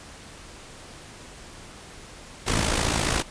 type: noise with amplitude modulation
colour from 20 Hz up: pink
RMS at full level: -21 dBFS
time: 2.46-3.23 s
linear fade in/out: 20 ms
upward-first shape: sine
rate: 54.5 Hz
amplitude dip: 65%
effects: pink hiss -44 dBFS RMS until 3.3 s + resampled to 22050 Hz